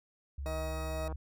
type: tone with vibrato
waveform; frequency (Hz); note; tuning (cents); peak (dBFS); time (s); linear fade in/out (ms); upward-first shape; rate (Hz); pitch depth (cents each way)
sine; 69.3; C#2; 0; -36; 0.38-1.16; 5; triangle; 9; 12
type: click train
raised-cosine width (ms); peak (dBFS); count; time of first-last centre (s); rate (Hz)
1; -30; 106; 0.46-1.125; 158
type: tone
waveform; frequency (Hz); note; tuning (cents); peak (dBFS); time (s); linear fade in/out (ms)
40% pulse; 634; D#5; +32; -38; 0.46-1.08; 2
effects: none